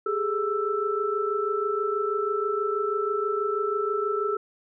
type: tone cluster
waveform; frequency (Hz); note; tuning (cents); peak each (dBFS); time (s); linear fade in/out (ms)
sine; 401.2 / 427.4 / 1324; G4 / G#4 / E6; +40 / +50 / +7; -28; 0.06-4.37; 5
effects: none